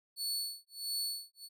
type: tone with tremolo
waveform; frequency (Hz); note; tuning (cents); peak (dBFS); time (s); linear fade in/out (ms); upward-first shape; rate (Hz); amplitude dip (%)
sawtooth; 4435; C#8; 0; -30; 0.16-1.49; 50; sine; 1.5; 100
effects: none